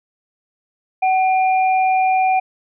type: tone pair together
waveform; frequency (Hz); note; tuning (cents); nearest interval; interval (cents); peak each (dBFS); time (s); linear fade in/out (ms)
sine; 753 / 2396; F#5 / D7; +30 / +34; octave + minor sixth; 2004; -13 / -24; 1.02-2.4; 10
effects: none